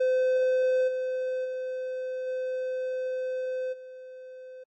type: tone with level steps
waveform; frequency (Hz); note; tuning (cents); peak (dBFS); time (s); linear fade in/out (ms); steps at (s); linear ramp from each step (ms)
triangle; 513; C5; -34; -19 / -25 / -28 / -26 / -39; 0-4.64; 10; 0.87 / 1.44 / 2.26 / 3.72; 20
effects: MP3 32 kbps